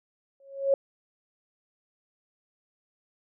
sine tone with exponential growth, 549 Hz, C#5, 17 cents flat, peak -16 dBFS, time 0.4-0.74 s, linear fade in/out 2 ms, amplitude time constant 72 ms, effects none

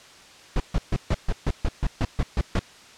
brown noise bursts, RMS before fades -21 dBFS, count 12, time 0.56-2.592 s, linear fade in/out 2 ms, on 41 ms, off 140 ms, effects white hiss -48 dBFS RMS until 2.97 s + low-pass 6000 Hz 12 dB/octave

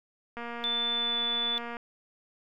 click train, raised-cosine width 0.5 ms, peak -24 dBFS, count 331, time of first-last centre 0.37-1.768 s, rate 236 Hz
sine tone with pitch glide, 3520 to 3486 Hz, A7 to A7, 0 to -17 cents, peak -27 dBFS, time 0.64-1.58 s, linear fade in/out 0 ms, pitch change -17 cents, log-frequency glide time 0.94-1.18 s
effects none

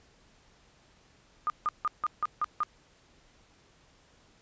sine tone bursts, 1218 Hz, D#6, 37 cents flat, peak -25 dBFS, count 7, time 1.47-2.633 s, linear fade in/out 0 ms, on 29 ms, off 160 ms, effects pink hiss -62 dBFS RMS until 4.41 s + resampled to 16000 Hz

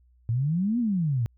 sine exponential two-way sweep, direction up then down, 109.9 to 248.8 to 109.9 Hz, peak -22 dBFS, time 0.29-1.26 s, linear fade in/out 0 ms, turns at 0.79 s, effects added 61 Hz sine -57 dBFS peak until 1.37 s

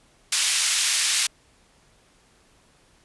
white band-pass noise, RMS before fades -22 dBFS, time 0.32-1.27 s, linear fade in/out 5 ms, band 2000 to 8600 Hz, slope 12 dB/octave, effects pink hiss -59 dBFS RMS until 3.04 s + resampled to 24000 Hz

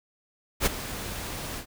pink noise with ADSR envelope, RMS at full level -21 dBFS, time 0.6-1.66 s, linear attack 61 ms, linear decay 20 ms, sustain -14 dB, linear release 90 ms, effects none

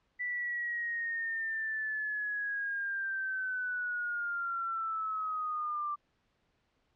sine linear sweep, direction down, 1975.5 to 1174.7 Hz, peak -32 dBFS, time 0.19-5.96 s, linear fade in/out 20 ms, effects pink hiss -75 dBFS RMS until 6.95 s + low-pass 4000 Hz 12 dB/octave

